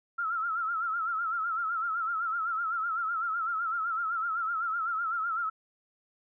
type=tone with vibrato; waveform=sine; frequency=1343 Hz; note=E6; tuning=32 cents sharp; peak=-28 dBFS; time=0.18-5.5 s; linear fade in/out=10 ms; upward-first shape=sine; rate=7.9 Hz; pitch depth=90 cents each way; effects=none